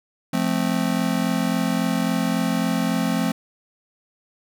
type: chord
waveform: square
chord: F major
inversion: none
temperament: just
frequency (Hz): 174.61 / 218.3 / 261.9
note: F3 / A3 / C4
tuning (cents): 0 / -13 / +2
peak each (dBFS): -25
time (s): 0.33-3.32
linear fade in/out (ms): 5
effects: none